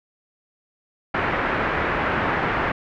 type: low-pass noise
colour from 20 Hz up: white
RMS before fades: -23 dBFS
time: 1.14-2.72 s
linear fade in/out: 5 ms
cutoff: 1900 Hz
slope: 24 dB/octave
effects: none